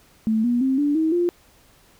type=tone with pitch steps; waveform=sine; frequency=220 / 241.3 / 264.7 / 290.3 / 318.4 / 349.2 Hz; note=A3 / B3 / C4 / D4 / D#4 / F4; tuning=0 / -40 / +20 / -20 / +40 / 0 cents; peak=-17 dBFS; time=0.27-1.29 s; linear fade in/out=0 ms; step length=170 ms; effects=pink hiss -55 dBFS RMS until 1.99 s